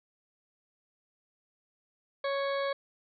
harmonic tone, 554.4 Hz, C#5, in tune, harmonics 1 / 2 / 3 / 4 / 6 / 7 / 8, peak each -30 / -36 / -40 / -42 / -46 / -47 / -48 dBFS, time 2.24-2.73 s, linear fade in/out 5 ms, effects none

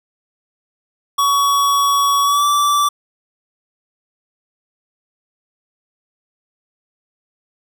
square tone with pitch glide, 1125 to 1163.3 Hz, C#6 to D6, +25 to -17 cents, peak -13 dBFS, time 1.18-2.89 s, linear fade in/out 10 ms, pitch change +58 cents, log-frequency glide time 2.23-2.46 s, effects none

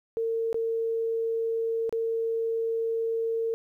sine tone with dropouts, 454.5 Hz, A#4, 44 cents flat, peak -25 dBFS, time 0.17-3.54 s, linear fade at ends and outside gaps 0 ms, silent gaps 0.529-0.544 / 1.894-1.926 s, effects 11-bit

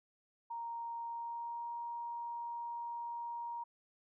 sine tone with pitch glide, 932.3 to 941.5 Hz, A#5 to A#5, 0 to +17 cents, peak -39 dBFS, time 0.5-3.64 s, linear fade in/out 10 ms, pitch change +17 cents, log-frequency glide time 1.06-1.72 s, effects none

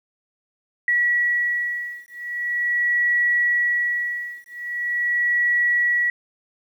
sine beating tone pair, 1932 / 1932.42 Hz, B6 / B6, -39 / -38 cents, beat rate 0.42 Hz, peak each -22 dBFS, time 0.88-6.1 s, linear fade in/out 2 ms, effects 9-bit

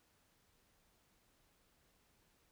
silence, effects pink hiss -74 dBFS RMS until 2.51 s

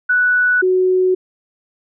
sine tone pair in turn, 1480 / 370 Hz, F#6 / F#4, 0 / 0 cents, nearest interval 2 octaves, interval 2400 cents, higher first, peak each -11 dBFS, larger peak neither, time 0.09-0.62 / 0.62-1.15 s, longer neither, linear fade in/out 10 ms, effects none

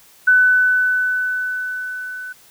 sine tone with level ramp, 1500 Hz, F#6, 23 cents sharp, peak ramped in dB -8 to -28 dBFS, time 0.27-2.33 s, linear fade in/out 10 ms, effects white hiss -49 dBFS RMS until 2.5 s

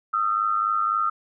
sine tone pair together, 1238.2 / 1342 Hz, D#6 / E6, -9 / +31 cents, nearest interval minor second, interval 140 cents, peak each -23 dBFS, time 0.13-1.1 s, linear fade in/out 10 ms, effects none

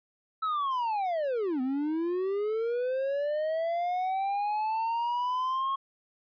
triangle linear two-way sweep, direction down then up, 1317 to 250.8 to 1091 Hz, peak -25 dBFS, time 0.42-5.76 s, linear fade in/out 10 ms, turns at 1.61 s, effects resampled to 11025 Hz

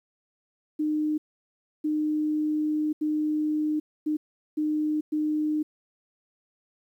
sine tone bursts at uneven times, 304.9 Hz, D#4, 35 cents flat, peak -23 dBFS, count 6, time 0.79-1.18 / 1.84-2.93 / 3.01-3.8 / 4.06-4.17 / 4.57-5.01 / 5.12-5.63 s, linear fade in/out 10 ms, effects 10-bit

